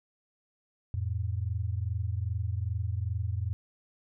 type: tone pair together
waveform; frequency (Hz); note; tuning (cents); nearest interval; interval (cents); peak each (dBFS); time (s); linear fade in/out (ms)
sine; 86.8 / 109.3; F2 / A2; -10 / -11; major third; 399; -31 / -32; 0.94-3.53; 0
effects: none